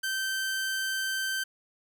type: tone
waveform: sawtooth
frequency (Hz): 1552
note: G6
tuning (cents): -18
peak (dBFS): -25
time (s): 0.03-1.44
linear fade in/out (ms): 10
effects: none